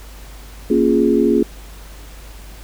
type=chord; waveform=sine; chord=Bb minor seventh; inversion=none; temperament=equal; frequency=233.1 / 277.2 / 349.2 / 415.3 Hz; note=Bb3 / Db4 / F4 / Ab4; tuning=0 / 0 / 0 / 0 cents; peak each=-17 dBFS; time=0.7-1.43 s; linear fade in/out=5 ms; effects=added 50 Hz sine -35 dBFS peak until 2.63 s + pink hiss -42 dBFS RMS until 2.63 s